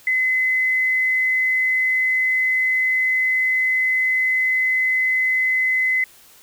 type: tone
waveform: sine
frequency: 2035 Hz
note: C7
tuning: 49 cents flat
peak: -16 dBFS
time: 0.07-6.04 s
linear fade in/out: 2 ms
effects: white hiss -49 dBFS RMS until 6.42 s